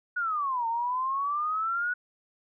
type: exponential two-way sweep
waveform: sine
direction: down then up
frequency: 1480 to 905 to 1480 Hz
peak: -26 dBFS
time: 0.16-1.94 s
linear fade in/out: 10 ms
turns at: 0.67 s
effects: none